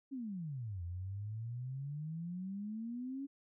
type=exponential two-way sweep; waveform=sine; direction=down then up; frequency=281.7 to 84.8 to 281.7 Hz; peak=-39 dBFS; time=0.11-3.27 s; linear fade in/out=20 ms; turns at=0.83 s; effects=none